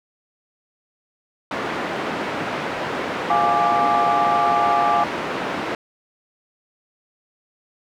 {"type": "band-pass noise", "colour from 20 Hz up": "pink", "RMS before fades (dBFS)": -26, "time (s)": [1.51, 5.75], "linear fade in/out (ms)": 2, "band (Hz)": [260, 2100], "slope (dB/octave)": 12}
{"type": "chord", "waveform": "sine", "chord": "D diminished", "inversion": "first", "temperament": "equal", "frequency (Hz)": [698.5, 830.6, 1174.7], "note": ["F5", "Ab5", "D6"], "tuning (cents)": [0, 0, 0], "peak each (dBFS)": -20, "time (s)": [3.3, 5.04], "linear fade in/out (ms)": 2}
{"effects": []}